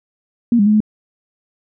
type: tone with pitch steps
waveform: sine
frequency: 236.2 / 202.8 / 211.9 / 213.6 Hz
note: A#3 / G#3 / G#3 / G#3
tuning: +23 / -41 / +35 / +49 cents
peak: -9 dBFS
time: 0.52-0.804 s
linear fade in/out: 2 ms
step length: 71 ms
effects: none